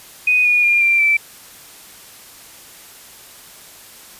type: tone with pitch steps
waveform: sine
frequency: 2489 / 2448 / 2407 / 2367 / 2328 Hz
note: D#7 / D#7 / D7 / D7 / D7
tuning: 0 / -29 / +42 / +13 / -16 cents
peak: -11 dBFS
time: 0.27-1.17 s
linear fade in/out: 5 ms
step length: 180 ms
effects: white hiss -41 dBFS RMS until 4.19 s + resampled to 32000 Hz